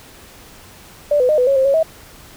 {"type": "tone with pitch steps", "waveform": "sine", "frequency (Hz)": [586, 502, 611, 499, 550, 529, 552, 643], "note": ["D5", "B4", "D#5", "B4", "C#5", "C5", "C#5", "E5"], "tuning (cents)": [-4, 28, -32, 18, -14, 19, -7, -43], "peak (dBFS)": -11, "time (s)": [1.11, 1.83], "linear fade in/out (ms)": 5, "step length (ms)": 90, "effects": ["pink hiss -42 dBFS RMS until 2.36 s"]}